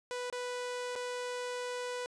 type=tone with dropouts; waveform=sawtooth; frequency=493.9 Hz; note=B4; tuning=in tune; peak=-32 dBFS; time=0.11-2.06 s; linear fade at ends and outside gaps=0 ms; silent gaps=0.3-0.326 / 0.954-0.96 s; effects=resampled to 22050 Hz